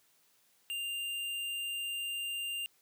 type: tone with hard clipping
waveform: sine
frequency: 2794 Hz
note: F7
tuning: in tune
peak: -36 dBFS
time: 0.7-2.66 s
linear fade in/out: 0 ms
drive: 14 dB
effects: white hiss -69 dBFS RMS until 2.81 s + high-pass 100 Hz 12 dB/octave